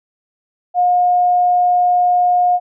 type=tone; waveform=sine; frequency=716 Hz; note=F5; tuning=43 cents sharp; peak=-10 dBFS; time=0.74-2.6 s; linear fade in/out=50 ms; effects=none